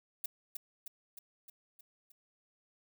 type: noise with echo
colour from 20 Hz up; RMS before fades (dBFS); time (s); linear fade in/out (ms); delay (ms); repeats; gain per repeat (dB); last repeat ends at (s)
violet; -36; 0.24-0.26; 5; 310; 6; -4; 2.12
effects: none